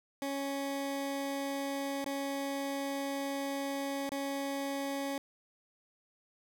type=tone with dropouts; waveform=20% pulse; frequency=277.2 Hz; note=C#4; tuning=in tune; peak=-29 dBFS; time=0.22-5.18 s; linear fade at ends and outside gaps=1 ms; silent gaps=2.043-2.061 / 4.092-4.119 s; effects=none